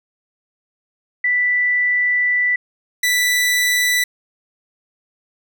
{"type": "tone pair in turn", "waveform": ["sine", "sawtooth"], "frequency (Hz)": [1975.5, 1975.5], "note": ["B6", "B6"], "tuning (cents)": [0, 0], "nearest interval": "unison", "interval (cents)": 0, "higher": "neither", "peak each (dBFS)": [-14, -11], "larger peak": "second", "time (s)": [[1.24, 2.56], [3.03, 4.04]], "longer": "first", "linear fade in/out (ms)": 5, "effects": []}